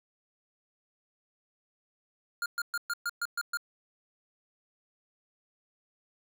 square tone bursts, 1412 Hz, F6, 19 cents sharp, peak -30 dBFS, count 8, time 2.42-3.572 s, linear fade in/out 2 ms, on 39 ms, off 120 ms, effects none

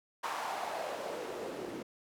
white noise with band-pass filter sweep, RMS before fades -39 dBFS, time 0.23-1.83 s, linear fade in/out 10 ms, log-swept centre 1000 to 310 Hz, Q 2.6, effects none

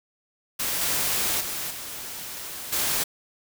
white noise with level steps, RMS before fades -27 / -25 / -31 / -36 / -25 dBFS, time 0.59-3.04 s, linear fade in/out 10 ms, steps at 0.81 / 1.4 / 1.7 / 2.72 s, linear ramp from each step 10 ms, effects none

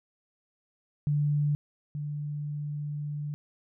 sine tone pair in turn, 146.83 / 147.36 Hz, D3 / D3, 0 / +6 cents, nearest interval unison, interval 6 cents, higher second, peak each -23 / -31 dBFS, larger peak first, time 1.07-1.55 / 1.95-3.34 s, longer second, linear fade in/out 0 ms, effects none

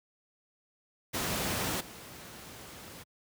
pink noise with level steps, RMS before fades -32 / -47 dBFS, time 1.13-3.04 s, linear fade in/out 20 ms, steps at 1.8 s, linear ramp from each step 10 ms, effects high-pass 80 Hz 12 dB/octave

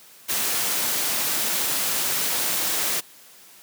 white noise, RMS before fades -24 dBFS, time 0.28-3.01 s, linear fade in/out 20 ms, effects white hiss -49 dBFS RMS until 3.62 s + high-pass 150 Hz 12 dB/octave

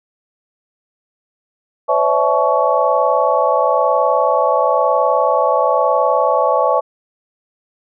sine tone cluster, 512 / 571 / 652 / 860 / 1118 Hz, C5 / D5 / E5 / A5 / C#6, -38 / -49 / -19 / -40 / +14 cents, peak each -18 dBFS, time 1.88-6.81 s, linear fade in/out 20 ms, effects none

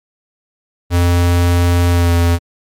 square tone with pitch glide, 87.31 to 85.71 Hz, F2 to F2, 0 to -32 cents, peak -10 dBFS, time 0.9-2.39 s, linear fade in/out 50 ms, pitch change -32 cents, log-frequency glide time 1.9-2.13 s, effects MP3 96 kbps

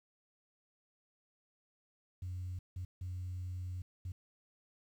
sine tone bursts at uneven times, 91 Hz, F#2, 28 cents flat, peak -37 dBFS, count 4, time 2.22-2.59 / 2.76-2.85 / 3.01-3.82 / 4.05-4.12 s, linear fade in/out 5 ms, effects tanh soft clip ceiling -35 dBFS + 11-bit

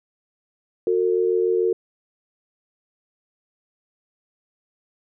sine tone pair together, 365.3 / 452.1 Hz, F#4 / A4, -22 / +47 cents, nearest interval major third, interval 369 cents, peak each -20 dBFS, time 0.87-1.73 s, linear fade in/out 2 ms, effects none

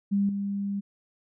sine tone with level steps, 200 Hz, G3, 35 cents sharp, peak -21 / -27 dBFS, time 0.11-0.81 s, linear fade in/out 20 ms, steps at 0.29 s, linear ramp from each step 2 ms, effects none

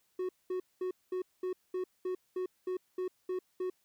triangle tone bursts, 368 Hz, F#4, 9 cents flat, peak -30 dBFS, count 12, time 0.19-3.7 s, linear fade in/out 5 ms, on 100 ms, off 210 ms, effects white hiss -74 dBFS RMS until 3.84 s

